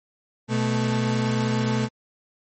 35% pulse tone pair together, 124.4 / 219.3 Hz, B2 / A3, +13 / -6 cents, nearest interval minor seventh, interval 981 cents, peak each -22 dBFS, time 0.48-1.89 s, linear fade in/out 50 ms, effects MP3 32 kbps

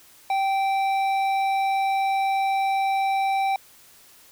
sine tone with hard clipping, 779 Hz, G5, 11 cents flat, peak -22 dBFS, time 0.3-3.56 s, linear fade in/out 2 ms, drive 9 dB, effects white hiss -52 dBFS RMS until 4.31 s

